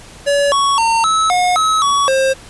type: tone with pitch steps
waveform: square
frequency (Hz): 569 / 1115 / 911 / 1298 / 722 / 1285 / 1128 / 532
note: C#5 / C#6 / A#5 / E6 / F#5 / E6 / C#6 / C5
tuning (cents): +45 / +10 / -40 / -27 / -43 / -45 / +30 / +29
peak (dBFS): -12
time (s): 0.26-2.34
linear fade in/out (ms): 20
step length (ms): 260
effects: pink hiss -38 dBFS RMS until 2.49 s + resampled to 24000 Hz